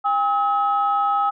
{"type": "tone pair together", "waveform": "sine", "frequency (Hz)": [806, 1280.7], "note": ["G5", "D#6"], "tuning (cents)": [48, 50], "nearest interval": "minor sixth", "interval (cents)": 802, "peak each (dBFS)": -19, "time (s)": [0.04, 1.31], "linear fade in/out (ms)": 20, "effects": ["tanh soft clip ceiling -10 dBFS"]}